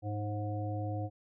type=harmonic tone with a mistuned harmonic; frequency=103.83 Hz; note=G#2; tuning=in tune; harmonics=1 / 3 / 5 / 7; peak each=-34 / -41 / -43 / -42 dBFS; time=0.02-1.1 s; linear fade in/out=50 ms; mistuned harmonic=5; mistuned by=+34 cents; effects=none